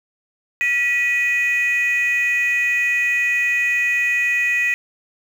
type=tone pair together; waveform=sine; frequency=1941.4 / 2489 Hz; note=B6 / D#7; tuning=-30 / 0 cents; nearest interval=major third; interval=430 cents; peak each=-17 / -17 dBFS; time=0.61-4.74 s; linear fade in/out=0 ms; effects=tanh soft clip ceiling -12 dBFS + 7-bit